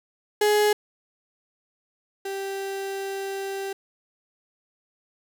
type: tone pair in turn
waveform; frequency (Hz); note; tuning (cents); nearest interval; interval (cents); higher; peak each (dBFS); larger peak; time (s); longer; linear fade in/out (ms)
35% pulse; 419 / 390.9; G#4 / G4; +15 / -5; minor second; 120; first; -16 / -27; first; 0.41-0.73 / 2.25-3.73; second; 5
effects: none